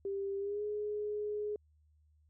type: tone with pitch glide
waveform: sine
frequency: 394.9 to 418.4 Hz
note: G4 to G#4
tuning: +13 to +13 cents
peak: -34 dBFS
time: 0.05-1.56 s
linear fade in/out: 2 ms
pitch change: +100 cents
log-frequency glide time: 0.38-0.63 s
effects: added 76 Hz sine -65 dBFS peak until 2.29 s